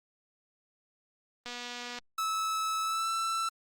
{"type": "click train", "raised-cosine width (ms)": 0.2, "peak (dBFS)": -23, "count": 129, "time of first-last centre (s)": [1.46, 1.987], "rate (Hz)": 243}
{"type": "tone with pitch glide", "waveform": "45% pulse", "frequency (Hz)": [1301, 1331.4], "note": ["E6", "E6"], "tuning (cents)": [-23, 17], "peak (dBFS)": -29, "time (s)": [2.18, 3.49], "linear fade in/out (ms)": 5, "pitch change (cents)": 40, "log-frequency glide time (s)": [2.82, 3.1]}
{"effects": ["Opus 24 kbps"]}